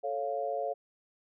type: chord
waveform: sine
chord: A augmented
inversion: none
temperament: equal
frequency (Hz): 440 / 554.4 / 698.5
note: A4 / C#5 / E#5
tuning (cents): 0 / 0 / 0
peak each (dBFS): -37 / -34 / -34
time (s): 0.03-0.74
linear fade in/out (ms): 20
effects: none